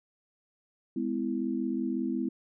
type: chord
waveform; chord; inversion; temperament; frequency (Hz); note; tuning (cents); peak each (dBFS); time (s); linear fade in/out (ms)
sine; E major; first; equal with one note detuned; 207.7 / 253.2 / 329.6; G#3 / B3 / E4; 0 / +43 / 0; -34 / -31 / -33; 0.96-2.29; 5
effects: none